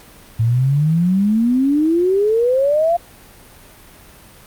sine exponential sweep, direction up, 110 to 701 Hz, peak -12 dBFS, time 0.39-2.97 s, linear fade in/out 10 ms, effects pink hiss -43 dBFS RMS until 4.46 s + Opus 48 kbps

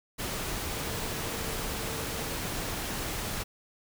sine tone in noise, 452.1 Hz, A4, 47 cents sharp, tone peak -44 dBFS, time 0.7-2.39 s, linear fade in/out 20 ms, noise pink, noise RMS -34 dBFS, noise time 0.18-3.44 s, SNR -13 dB, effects none

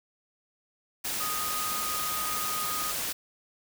sine tone in noise, 1243 Hz, D#6, 2 cents flat, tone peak -33 dBFS, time 1.2-2.92 s, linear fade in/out 10 ms, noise white, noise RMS -32 dBFS, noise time 1.04-3.13 s, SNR -4 dB, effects none

